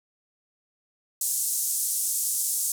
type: band-pass noise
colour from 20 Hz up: pink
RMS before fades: -27 dBFS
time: 1.21-2.72 s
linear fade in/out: 2 ms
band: 7200 to 13000 Hz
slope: 24 dB/octave
effects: none